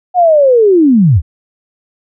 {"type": "linear sweep", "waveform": "sine", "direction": "down", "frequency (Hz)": [740, 64.9], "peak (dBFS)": -4, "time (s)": [0.14, 1.22], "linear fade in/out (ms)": 50, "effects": []}